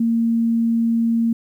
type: tone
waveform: sine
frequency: 230 Hz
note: A#3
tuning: 23 cents flat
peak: -15 dBFS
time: 0-1.33 s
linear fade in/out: 5 ms
effects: 9-bit